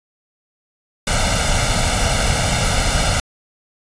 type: noise with comb filter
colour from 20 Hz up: pink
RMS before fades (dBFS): -17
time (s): 1.07-3.2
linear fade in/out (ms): 2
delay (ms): 1.4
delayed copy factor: +0.75
effects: resampled to 22050 Hz